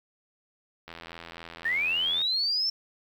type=click train; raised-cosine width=0.3 ms; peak=-25 dBFS; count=113; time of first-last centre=0.88-2.217 s; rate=83.8 Hz
type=linear sweep; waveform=sine; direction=up; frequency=1760 to 5410 Hz; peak=-24 dBFS; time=1.65-2.7 s; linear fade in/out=5 ms
effects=9-bit